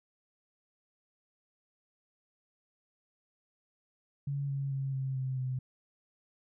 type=tone with pitch steps; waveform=sine; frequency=140.7 / 138.2 / 135.75 / 133.34 / 130.97 / 128.65 Hz; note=C#3 / C#3 / C#3 / C3 / C3 / C3; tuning=+26 / -5 / -36 / +33 / +2 / -29 cents; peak=-31 dBFS; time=4.27-5.59 s; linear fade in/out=5 ms; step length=220 ms; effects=none